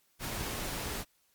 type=noise; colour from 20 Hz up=pink; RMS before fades=-37 dBFS; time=0.19-1.05 s; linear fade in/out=50 ms; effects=white hiss -71 dBFS RMS until 1.34 s + Opus 48 kbps